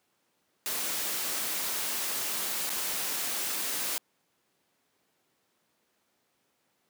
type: noise with dropouts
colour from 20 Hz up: white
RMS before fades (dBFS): -32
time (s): 0.66-3.98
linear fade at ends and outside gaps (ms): 0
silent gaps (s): 2.694-2.702
effects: pink hiss -73 dBFS RMS until 6.89 s + high-pass 200 Hz 12 dB/octave